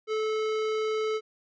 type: tone with hard clipping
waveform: sine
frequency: 434.6 Hz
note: A4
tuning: 21 cents flat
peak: -28 dBFS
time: 0.07-1.21 s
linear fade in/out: 50 ms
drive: 17 dB
effects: resampled to 16000 Hz